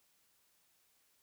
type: silence
effects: white hiss -73 dBFS RMS until 1.22 s